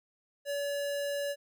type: tone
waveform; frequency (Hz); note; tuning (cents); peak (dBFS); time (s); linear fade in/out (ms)
square; 570; C#5; +48; -32; 0.45-1.36; 50
effects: none